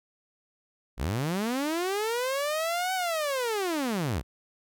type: linear two-way sweep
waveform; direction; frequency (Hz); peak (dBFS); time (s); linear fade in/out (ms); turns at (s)
sawtooth; up then down; 48.91 to 760 to 48.91; -23; 0.97-4.23; 50; 2.94
effects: none